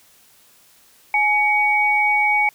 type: tone pair together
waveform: sine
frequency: 839 / 2248 Hz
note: G#5 / C#7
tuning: +17 / +24 cents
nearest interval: octave + perfect fourth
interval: 1707 cents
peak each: -19 / -16 dBFS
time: 1.14-2.49 s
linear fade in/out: 2 ms
effects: white hiss -53 dBFS RMS until 2.54 s